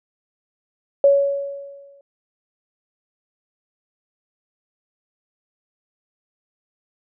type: tone with exponential decay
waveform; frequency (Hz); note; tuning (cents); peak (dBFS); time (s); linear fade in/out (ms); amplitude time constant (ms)
sine; 560; C#5; +18; -8; 1.04-2.01; 2; 210
effects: none